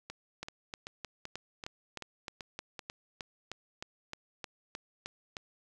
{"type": "two click trains", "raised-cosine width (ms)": 0.2, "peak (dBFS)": [-24, -22], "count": [8, 17], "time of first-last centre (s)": [[0.1, 2.792], [0.43, 5.368]], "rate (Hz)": [2.6, 3.24], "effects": []}